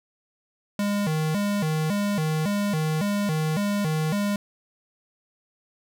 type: tone with vibrato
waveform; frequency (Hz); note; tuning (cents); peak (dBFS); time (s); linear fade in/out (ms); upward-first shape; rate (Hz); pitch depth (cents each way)
square; 178.4; F3; +37; -23; 0.79-4.36; 2; square; 1.8; 230
effects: none

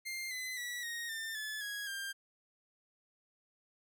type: tone with pitch steps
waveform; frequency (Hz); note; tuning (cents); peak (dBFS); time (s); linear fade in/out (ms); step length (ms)
sawtooth; 2106 / 2024 / 1944.6 / 1868.7 / 1795.6 / 1725.5 / 1658.1 / 1593.3; C7 / B6 / B6 / A#6 / A6 / A6 / G#6 / G6; +11 / +42 / -27 / +4 / +35 / -34 / -3 / +28; -35; 0.05-2.13; 20; 260
effects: none

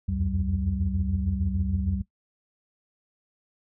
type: tone cluster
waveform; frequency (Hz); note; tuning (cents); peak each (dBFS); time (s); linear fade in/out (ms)
sine; 68.5 / 83.5 / 90.1 / 191.8; C#2 / E2 / F#2 / G3; -20 / +23 / -45 / -37; -29; 0.08-2.02; 10
effects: noise-tail reverb RT60 0.1 s tail -18 dB re dry + tanh soft clip ceiling -14 dBFS

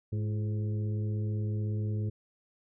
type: harmonic tone with a mistuned harmonic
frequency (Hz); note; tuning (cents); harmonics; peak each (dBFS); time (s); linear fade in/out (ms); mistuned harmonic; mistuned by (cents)
105.8; G#2; +33; 1 / 2 / 3 / 4 / 5; -29 / -40 / -44 / -45 / -54; 0.12-2.1; 10; 3; +86
effects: none

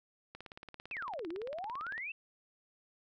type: click train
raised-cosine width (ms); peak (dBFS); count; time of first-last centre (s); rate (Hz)
0.3; -31; 30; 0.35-1.979; 17.8
type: exponential two-way sweep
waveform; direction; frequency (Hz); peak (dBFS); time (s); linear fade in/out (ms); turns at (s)
sine; down then up; 2745 to 311.1 to 2745; -38; 0.91-2.12; 5; 1.28
effects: none

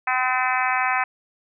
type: harmonic tone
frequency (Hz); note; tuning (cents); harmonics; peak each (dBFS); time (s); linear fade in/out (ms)
255.3; C4; -42; 3 / 4 / 5 / 6 / 7 / 8 / 9 / 10; -25 / -26 / -27 / -28 / -28 / -29 / -30 / -30; 0.07-1.04; 5
effects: none

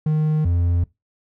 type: tone pair in turn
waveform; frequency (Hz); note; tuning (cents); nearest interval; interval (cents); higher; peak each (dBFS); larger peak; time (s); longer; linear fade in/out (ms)
triangle; 154.3 / 86.6; D#3 / F2; -14 / -14; minor seventh; 1000; first; -14; neither; 0.06-0.45 / 0.45-0.84; neither; 5
effects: noise-tail reverb RT60 0.2 s tail -21 dB re dry

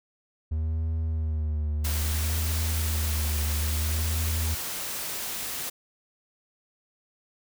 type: tone with vibrato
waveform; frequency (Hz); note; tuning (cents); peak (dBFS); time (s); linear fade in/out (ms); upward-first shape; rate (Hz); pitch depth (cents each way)
triangle; 77.78; D#2; 0; -23; 0.51-4.55; 10; sine; 0.6; 56
type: noise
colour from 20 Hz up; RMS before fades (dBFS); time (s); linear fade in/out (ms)
white; -33; 1.84-5.7; 10
effects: none

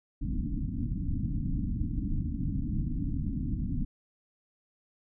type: low-pass noise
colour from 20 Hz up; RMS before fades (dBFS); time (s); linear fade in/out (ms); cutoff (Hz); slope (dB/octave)
pink; -31; 0.21-3.85; 10; 300; 96
effects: none

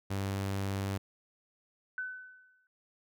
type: tone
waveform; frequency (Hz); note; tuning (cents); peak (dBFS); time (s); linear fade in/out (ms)
sawtooth; 98; G2; 0; -28; 0.1-0.98; 10
type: tone with exponential decay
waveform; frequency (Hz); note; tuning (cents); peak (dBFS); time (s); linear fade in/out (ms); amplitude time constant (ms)
sine; 1508; F#6; +32; -32; 1.98-2.67; 1; 150
effects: none

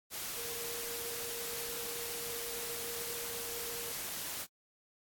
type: tone in noise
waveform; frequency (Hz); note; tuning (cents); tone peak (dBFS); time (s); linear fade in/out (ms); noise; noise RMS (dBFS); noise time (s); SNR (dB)
sine; 470; A#4; +14; -45; 0.35-3.94; 50; white; -40; 0.1-4.47; -8
effects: AAC 64 kbps

